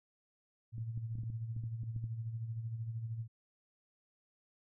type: tone with tremolo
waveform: sine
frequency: 113.7 Hz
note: A#2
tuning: 43 cents flat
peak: -35 dBFS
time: 0.72-3.28 s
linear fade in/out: 50 ms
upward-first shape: sine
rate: 13 Hz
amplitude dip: 55%
type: clicks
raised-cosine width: 5 ms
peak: -35 dBFS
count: 11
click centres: 0.782 / 0.976 / 1.154 / 1.186 / 1.235 / 1.301 / 1.565 / 1.638 / 1.835 / 1.963 / 2.041 s
effects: none